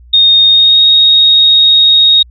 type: tone with pitch glide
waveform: sine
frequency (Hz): 3699 to 3746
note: A#7 to A#7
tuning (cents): -14 to +8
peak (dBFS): -3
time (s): 0.13-2.23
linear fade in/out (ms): 10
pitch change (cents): +22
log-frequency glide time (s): 0.49-0.83
effects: added 60 Hz sine -35 dBFS peak until 2.3 s